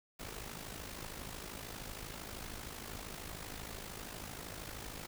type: noise with amplitude modulation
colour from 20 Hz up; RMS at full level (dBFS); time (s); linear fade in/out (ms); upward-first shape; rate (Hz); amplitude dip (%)
pink; -43; 0.19-5.07; 10; sine; 52.9; 65
effects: none